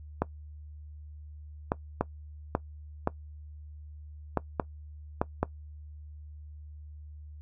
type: clicks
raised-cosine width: 1 ms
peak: -11 dBFS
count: 9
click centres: 0.22 / 1.719 / 2.01 / 2.551 / 3.074 / 4.373 / 4.598 / 5.215 / 5.43 s
effects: noise-tail reverb RT60 0.1 s tail -19 dB re dry + added 75 Hz sine -43 dBFS peak until 7.41 s